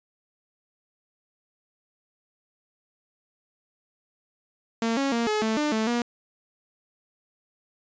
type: tone with pitch steps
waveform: sawtooth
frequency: 228.3 / 275 / 233.4 / 426 / 220.5 / 299.2 / 219.6 / 238.9 Hz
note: A#3 / C#4 / A#3 / G#4 / A3 / D4 / A3 / A#3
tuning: -36 / -14 / +2 / +44 / +4 / +32 / -3 / +43 cents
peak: -19 dBFS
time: 4.82-6.02 s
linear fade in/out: 2 ms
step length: 150 ms
effects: resampled to 16000 Hz